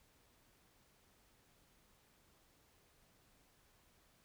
silence, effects pink hiss -71 dBFS RMS until 4.24 s

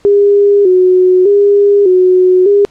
sine tone with vibrato, 385.9 Hz, G4, 27 cents flat, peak -4 dBFS, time 0.05-2.65 s, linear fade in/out 0 ms, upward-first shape square, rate 0.83 Hz, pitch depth 85 cents each way, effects pink hiss -48 dBFS RMS until 2.7 s + low-pass 7000 Hz 12 dB/octave

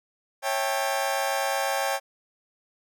sawtooth chord, A dominant seventh, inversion first, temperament just, 550 / 660 / 792 / 880 Hz, C#5 / E5 / G5 / A5, -14 / +2 / +18 / 0 cents, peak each -25 / -29 / -24 / -29 dBFS, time 0.42-2 s, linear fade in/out 50 ms, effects none

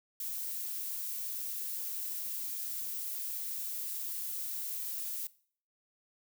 violet noise, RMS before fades -38 dBFS, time 0.2-5.27 s, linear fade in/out 2 ms, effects noise-tail reverb RT60 0.5 s tail -20 dB re dry

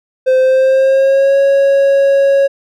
triangle tone with pitch glide, 518 to 552 Hz, C5 to C#5, -17 to -7 cents, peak -5 dBFS, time 0.26-2.48 s, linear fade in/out 20 ms, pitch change +110 cents, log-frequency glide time 0.39-1.38 s, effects none

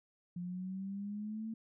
sine exponential sweep, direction up, 174.61 to 225.1 Hz, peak -38 dBFS, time 0.36-1.54 s, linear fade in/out 5 ms, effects none

